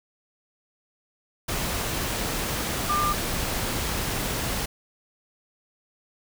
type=tone in noise; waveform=sine; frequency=1197 Hz; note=D6; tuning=33 cents sharp; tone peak=-22 dBFS; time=2.89-3.13 s; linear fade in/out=10 ms; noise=pink; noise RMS=-28 dBFS; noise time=1.48-4.66 s; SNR=+3 dB; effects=none